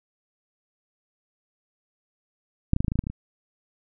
clicks, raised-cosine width 5 ms, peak -6 / -11 / -9 / -15 / -11 / -14 / -15 / -8 / -29 / -16 / -21 dBFS, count 11, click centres 2.734 / 2.764 / 2.805 / 2.846 / 2.882 / 2.919 / 2.956 / 2.991 / 3.039 / 3.069 / 3.1 s, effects none

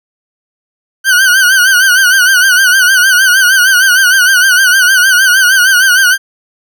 40% pulse tone with vibrato, 1510 Hz, F#6, 35 cents sharp, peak -4 dBFS, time 1.04-6.18 s, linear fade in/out 50 ms, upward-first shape sine, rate 6.5 Hz, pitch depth 91 cents each way, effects none

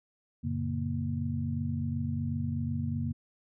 sine tone cluster, 92.5 / 115.3 / 140.6 / 233.9 Hz, F#2 / A#2 / C#3 / A#3, 0 / -19 / +25 / +6 cents, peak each -34 / -40 / -34 / -34 dBFS, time 0.43-3.13 s, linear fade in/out 20 ms, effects none

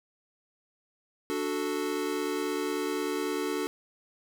square chord, D major, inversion none, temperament equal, 293.7 / 370 / 440 Hz, D4 / F#4 / A4, 0 / 0 / 0 cents, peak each -34 dBFS, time 1.3-3.67 s, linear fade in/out 0 ms, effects none

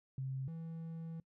sine / triangle tone pair in turn, 132.9 / 163.87 Hz, C3 / E3, +27 / -10 cents, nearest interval major third, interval 363 cents, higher second, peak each -37 / -40 dBFS, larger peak first, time 0.18-0.48 / 0.48-1.2 s, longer second, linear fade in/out 2 ms, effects noise-tail reverb RT60 0.1 s tail -23 dB re dry

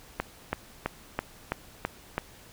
click train, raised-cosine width 0.5 ms, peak -12 dBFS, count 7, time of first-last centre 0.2-2.18 s, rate 3.03 Hz, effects pink hiss -52 dBFS RMS until 2.52 s

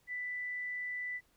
sine tone, 1984 Hz, B6, 7 cents sharp, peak -36 dBFS, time 0.07-1.21 s, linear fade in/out 50 ms, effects pink hiss -71 dBFS RMS until 1.36 s

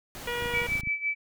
pink noise, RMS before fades -41 dBFS, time 0.15-0.81 s, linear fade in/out 0 ms
harmonic tone, 480 Hz, B4, 49 cents flat, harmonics 1 / 2 / 3 / 4 / 5 / 6 / 7, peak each -33 / -37 / -38 / -36 / -38 / -40 / -43 dBFS, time 0.27-0.67 s, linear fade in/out 5 ms
clicks, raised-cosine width 5 ms, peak -26 dBFS, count 11, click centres 0.424 / 0.459 / 0.538 / 0.573 / 0.618 / 0.688 / 0.721 / 0.754 / 0.797 / 0.835 / 0.873 s
sine tone with tremolo, 2307 Hz, D7, 31 cents flat, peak -24 dBFS, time 0.53-1.15 s, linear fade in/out 20 ms, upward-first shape sine, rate 5.9 Hz, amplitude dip 80%
effects none

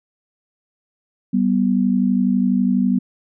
sine tone pair together, 193.3 / 245.4 Hz, G3 / B3, -24 / -11 cents, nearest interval major third, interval 413 cents, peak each -17 dBFS, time 1.33-2.99 s, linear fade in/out 10 ms, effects none

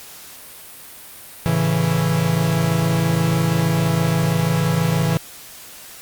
45% pulse chord, A major, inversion none, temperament equal, 110 / 138.59 / 164.81 Hz, A2 / C#3 / E3, 0 / 0 / 0 cents, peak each -24 / -22 / -18 dBFS, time 1.46-5.17 s, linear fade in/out 0 ms, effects white hiss -39 dBFS RMS until 6.01 s + Opus 48 kbps

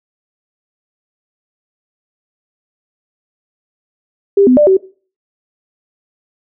sine tone with pitch steps, 398.1 / 252.5 / 594 / 380.8 Hz, G4 / B3 / D5 / F#4, +27 / +39 / +20 / +50 cents, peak -5 dBFS, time 4.37-4.77 s, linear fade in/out 5 ms, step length 100 ms, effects noise-tail reverb RT60 0.4 s tail -20 dB re dry

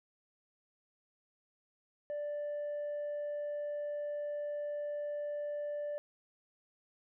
sine tone with tanh clipping, 587.3 Hz, D5, in tune, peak -36 dBFS, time 2.1-5.98 s, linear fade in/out 0 ms, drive 1 dB, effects none

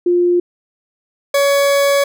sine / 40% pulse tone pair in turn, 352.2 / 562 Hz, F4 / C#5, +15 / +24 cents, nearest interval minor sixth, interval 809 cents, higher second, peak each -10 dBFS, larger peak neither, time 0.06-0.4 / 1.34-2.04 s, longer second, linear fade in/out 5 ms, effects none

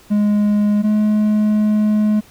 triangle tone pair in turn, 207.7 / 212.1 Hz, G#3 / G#3, 0 / +37 cents, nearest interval unison, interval 37 cents, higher second, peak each -10 dBFS, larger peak neither, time 0.1-0.83 / 0.83-2.21 s, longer second, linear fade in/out 20 ms, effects pink hiss -47 dBFS RMS until 2.3 s

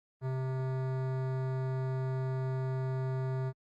sine tone with hard clipping, 130.81 Hz, C3, in tune, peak -33 dBFS, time 0.21-3.53 s, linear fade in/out 50 ms, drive 17 dB, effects Opus 32 kbps

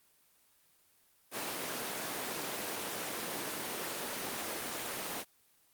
pink high-pass noise, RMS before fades -38 dBFS, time 1.31-5.25 s, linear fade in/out 50 ms, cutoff 290 Hz, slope 12 dB/octave, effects white hiss -68 dBFS RMS until 5.73 s + Opus 24 kbps

